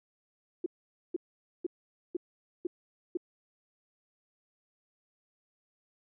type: tone bursts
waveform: sine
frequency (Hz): 351.7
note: F4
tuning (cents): +12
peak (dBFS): -28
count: 6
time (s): 0.64-3.172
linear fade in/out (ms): 5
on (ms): 22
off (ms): 480
effects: none